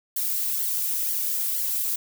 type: noise with flanger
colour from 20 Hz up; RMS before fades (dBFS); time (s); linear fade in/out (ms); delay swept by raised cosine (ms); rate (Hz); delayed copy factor
violet; -26; 0.16-1.96; 5; 0.78 to 3.08; 2.1; -0.95
effects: none